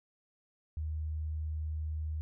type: tone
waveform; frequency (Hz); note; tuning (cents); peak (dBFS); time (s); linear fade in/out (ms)
sine; 77.6; D#2; -4; -33; 0.77-2.21; 0
effects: none